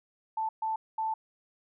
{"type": "tone bursts at uneven times", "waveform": "sine", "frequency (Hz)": 882, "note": "A5", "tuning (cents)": 4, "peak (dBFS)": -28, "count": 3, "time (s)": [[0.37, 0.49], [0.62, 0.76], [0.98, 1.14]], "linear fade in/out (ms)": 5, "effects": []}